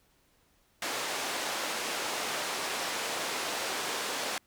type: band-pass noise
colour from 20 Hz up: pink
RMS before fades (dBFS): -34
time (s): 0.82-4.38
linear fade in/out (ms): 2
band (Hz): 460 to 8500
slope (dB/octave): 12
effects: pink hiss -68 dBFS RMS until 4.46 s